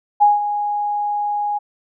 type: tone with ADSR envelope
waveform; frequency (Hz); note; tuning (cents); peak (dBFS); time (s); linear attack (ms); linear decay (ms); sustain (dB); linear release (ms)
sine; 827; G#5; -8; -7; 0.2-1.59; 24; 170; -11; 18
effects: none